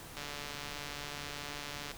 click train, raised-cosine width 0.2 ms, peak -24 dBFS, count 254, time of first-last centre 0.17-1.915 s, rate 145 Hz, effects pink hiss -49 dBFS RMS until 1.97 s

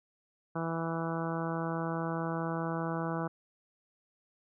harmonic tone, 164.81 Hz, E3, in tune, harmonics 1 / 2 / 3 / 4 / 5 / 6 / 7 / 8 / 9, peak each -35 / -38 / -40 / -41 / -42 / -43 / -43 / -44 / -45 dBFS, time 0.55-3.28 s, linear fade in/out 10 ms, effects none

